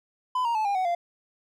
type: tone with pitch steps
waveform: triangle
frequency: 1008 / 935.1 / 867.4 / 804.7 / 746.5 / 692.5 Hz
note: B5 / A#5 / A5 / G5 / F#5 / F5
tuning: +35 / +5 / -25 / +45 / +15 / -15 cents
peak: -21 dBFS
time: 0.35-0.95 s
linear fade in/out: 5 ms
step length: 100 ms
effects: none